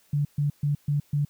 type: tone bursts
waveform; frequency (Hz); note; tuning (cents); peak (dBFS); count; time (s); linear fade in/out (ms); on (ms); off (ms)
sine; 145.1; D3; -21; -21; 5; 0.13-1.25; 5; 120; 130
effects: white hiss -62 dBFS RMS until 1.29 s